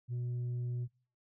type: tone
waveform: sine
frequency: 122.1 Hz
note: B2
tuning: 19 cents flat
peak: -31 dBFS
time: 0.08-0.88 s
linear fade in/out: 50 ms
effects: noise-tail reverb RT60 0.4 s tail -23 dB re dry + tanh soft clip ceiling -33 dBFS